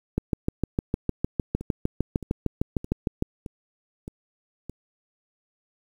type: two click trains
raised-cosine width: 3 ms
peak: -22 / -10 dBFS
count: 6 / 21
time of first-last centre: 1.61-4.696 / 0.18-3.224 s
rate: 1.62 / 6.57 Hz
effects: 8-bit